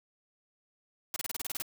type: noise bursts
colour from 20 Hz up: white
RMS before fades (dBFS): -35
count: 10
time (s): 1.14-1.621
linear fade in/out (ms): 2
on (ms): 22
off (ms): 29
effects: none